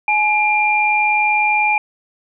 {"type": "tone pair together", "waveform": "sine", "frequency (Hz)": [845, 2388], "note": ["G#5", "D7"], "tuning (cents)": [30, 28], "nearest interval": "octave + tritone", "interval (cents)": 1798, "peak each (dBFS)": [-16, -15], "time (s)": [0.08, 1.78], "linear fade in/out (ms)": 2, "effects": []}